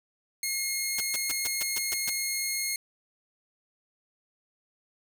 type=tone; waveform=10% pulse; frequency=2151 Hz; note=C7; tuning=47 cents sharp; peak=-19 dBFS; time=0.43-2.76 s; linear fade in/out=2 ms
type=noise bursts; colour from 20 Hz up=white; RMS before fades=-32 dBFS; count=8; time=0.98-2.098 s; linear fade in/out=5 ms; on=26 ms; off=130 ms
effects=none